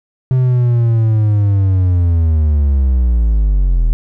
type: linear sweep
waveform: triangle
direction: down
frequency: 130.3 to 38.89 Hz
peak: -7 dBFS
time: 0.31-3.93 s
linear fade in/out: 0 ms
effects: none